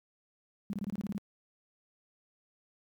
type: tone bursts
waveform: sine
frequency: 201 Hz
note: G3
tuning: 44 cents sharp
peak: -32 dBFS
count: 9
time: 0.7-1.179 s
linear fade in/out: 0 ms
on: 31 ms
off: 25 ms
effects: high-pass 80 Hz 12 dB/octave + 11-bit